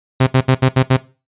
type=tone bursts at uneven times; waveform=sawtooth; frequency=130.81 Hz; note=C3; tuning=in tune; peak=-5 dBFS; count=6; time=0.2-0.27 / 0.34-0.41 / 0.48-0.55 / 0.62-0.69 / 0.76-0.83 / 0.9-0.97 s; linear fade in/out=10 ms; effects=noise-tail reverb RT60 0.3 s tail -17 dB re dry + resampled to 8000 Hz